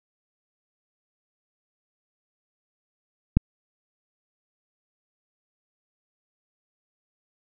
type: click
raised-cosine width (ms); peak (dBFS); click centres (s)
5; -4; 3.37
effects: none